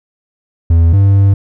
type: tone pair in turn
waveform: triangle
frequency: 83.1 / 98.82 Hz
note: E2 / G2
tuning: +15 / +14 cents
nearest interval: minor third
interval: 299 cents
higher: second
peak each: -3 dBFS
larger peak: neither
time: 0.7-0.93 / 0.93-1.34 s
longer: second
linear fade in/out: 5 ms
effects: none